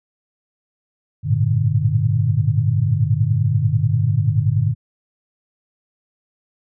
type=tone cluster; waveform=sine; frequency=99.6 / 110.7 / 120.2 / 149 Hz; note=G2 / A2 / B2 / D3; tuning=+28 / +11 / -46 / +25 cents; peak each=-20 dBFS; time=1.23-4.75 s; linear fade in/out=50 ms; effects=none